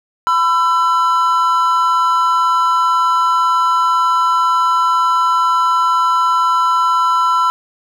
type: tone pair together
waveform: triangle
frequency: 1002.8 / 1341 Hz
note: B5 / E6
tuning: +26 / +29 cents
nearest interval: perfect fourth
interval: 503 cents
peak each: -12 dBFS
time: 0.27-7.5 s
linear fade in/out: 0 ms
effects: none